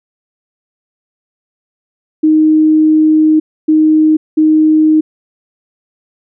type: tone bursts at uneven times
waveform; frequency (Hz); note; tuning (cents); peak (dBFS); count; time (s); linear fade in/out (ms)
sine; 311.1; D#4; 0; -5; 3; 2.23-3.4 / 3.68-4.17 / 4.37-5.01; 10
effects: none